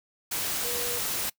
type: tone in noise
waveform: sine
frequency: 482.6 Hz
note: B4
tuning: 40 cents flat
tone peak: -35 dBFS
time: 0.64-0.99 s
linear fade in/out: 10 ms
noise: white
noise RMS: -30 dBFS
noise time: 0.31-1.3 s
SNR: -8 dB
effects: noise-tail reverb RT60 0.1 s tail -22 dB re dry